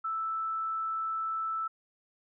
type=tone; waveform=sine; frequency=1318.5 Hz; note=E6; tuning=in tune; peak=-30 dBFS; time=0.04-1.68 s; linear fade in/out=10 ms; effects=none